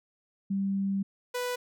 sine / sawtooth tone pair in turn, 196 / 493.9 Hz, G3 / B4, 0 / 0 cents, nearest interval octave + major third, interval 1600 cents, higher second, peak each -26 dBFS, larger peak neither, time 0.5-1.03 / 1.34-1.56 s, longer first, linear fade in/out 10 ms, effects none

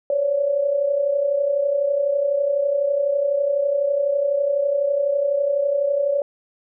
sine tone pair together, 538 / 570 Hz, C5 / C#5, +48 / +48 cents, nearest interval minor second, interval 100 cents, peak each -25 / -18 dBFS, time 0.1-6.22 s, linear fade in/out 2 ms, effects none

